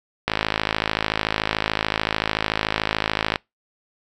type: click train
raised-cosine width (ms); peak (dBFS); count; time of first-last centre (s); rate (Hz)
0.3; -3; 166; 0.28-3.358; 53.6
effects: noise-tail reverb RT60 0.2 s tail -26 dB re dry